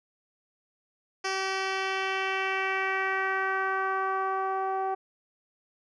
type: tone with low-pass filter sweep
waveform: 10% pulse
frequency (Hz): 383.4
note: G4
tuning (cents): -38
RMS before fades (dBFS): -29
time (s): 1.24-4.95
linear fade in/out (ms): 10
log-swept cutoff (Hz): 5100 to 790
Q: 2.1
effects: none